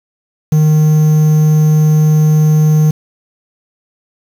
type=tone with quantisation; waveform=triangle; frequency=153.9 Hz; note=D#3; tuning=19 cents flat; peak=-4 dBFS; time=0.52-2.91 s; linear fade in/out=5 ms; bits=5; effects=none